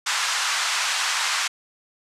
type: band-pass noise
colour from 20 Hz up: pink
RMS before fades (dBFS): -24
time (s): 0.06-1.48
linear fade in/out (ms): 10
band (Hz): 1000 to 8000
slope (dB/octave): 24
effects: resampled to 32000 Hz